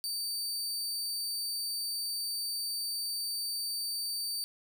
sawtooth tone, 4609 Hz, D8, 33 cents flat, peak -30 dBFS, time 0.04-4.44 s, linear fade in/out 0 ms, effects none

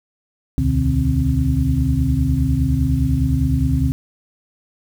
sine tone cluster, 67.5 / 77.3 / 123.9 / 148.9 / 262.7 Hz, C#2 / D#2 / B2 / D3 / C4, -45 / -11 / +6 / +24 / +7 cents, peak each -21 dBFS, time 0.58-3.92 s, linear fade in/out 0 ms, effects 7-bit

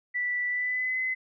sine tone with pitch glide, 1968 to 2035 Hz, B6 to C7, -7 to -49 cents, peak -26 dBFS, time 0.14-1.15 s, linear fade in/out 20 ms, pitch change +58 cents, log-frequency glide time 0.48-0.99 s, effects none

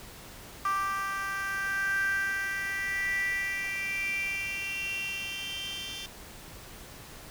10% pulse tone with high-pass filter sweep, 392 Hz, G4, in tune, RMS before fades -32 dBFS, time 0.65-6.06 s, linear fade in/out 2 ms, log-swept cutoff 1200 to 3400 Hz, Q 9.6, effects pink hiss -47 dBFS RMS until 7.3 s

